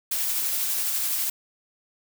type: noise with tremolo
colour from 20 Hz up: blue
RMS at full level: -25 dBFS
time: 0.11-1.3 s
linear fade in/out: 5 ms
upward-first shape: triangle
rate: 12 Hz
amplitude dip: 25%
effects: none